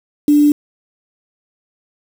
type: tone with quantisation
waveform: sine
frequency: 294.1 Hz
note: D4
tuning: 3 cents sharp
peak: -7 dBFS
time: 0.28-0.52 s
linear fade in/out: 2 ms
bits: 5
effects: none